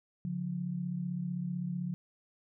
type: tone pair together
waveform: sine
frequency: 143.4 / 179.11 Hz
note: D3 / F3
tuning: -41 / +44 cents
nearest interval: major third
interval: 385 cents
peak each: -38 / -34 dBFS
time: 0.25-1.94 s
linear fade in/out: 0 ms
effects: none